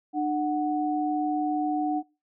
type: tone pair together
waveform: sine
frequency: 301.2 / 740 Hz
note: D4 / F#5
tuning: +44 / 0 cents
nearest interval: octave + major third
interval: 1556 cents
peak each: -26 / -27 dBFS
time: 0.13-2.03 s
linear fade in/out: 50 ms
effects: noise-tail reverb RT60 0.3 s tail -25 dB re dry